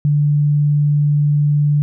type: tone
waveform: sine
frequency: 146.83 Hz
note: D3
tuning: in tune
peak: -11 dBFS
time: 0.05-1.82 s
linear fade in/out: 0 ms
effects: none